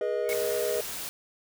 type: chord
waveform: triangle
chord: G# minor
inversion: none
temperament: equal with one note detuned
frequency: 415.3 / 483.7 / 622.3 Hz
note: G#4 / B4 / D#5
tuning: 0 / -36 / 0 cents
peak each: -29 / -28 / -29 dBFS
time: 0.01-0.81 s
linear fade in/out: 2 ms
type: tone with exponential growth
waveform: sine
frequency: 2200 Hz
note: C#7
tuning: 14 cents flat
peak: -27 dBFS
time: 0.23-0.33 s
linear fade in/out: 0 ms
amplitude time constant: 21 ms
type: noise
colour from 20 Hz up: white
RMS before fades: -36 dBFS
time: 0.29-1.09 s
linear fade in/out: 0 ms
effects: none